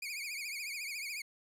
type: tone with vibrato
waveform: sawtooth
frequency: 2324 Hz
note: D7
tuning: 19 cents flat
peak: -35 dBFS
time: 0.02-1.22 s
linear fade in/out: 5 ms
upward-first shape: triangle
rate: 14 Hz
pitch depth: 150 cents each way
effects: resampled to 32000 Hz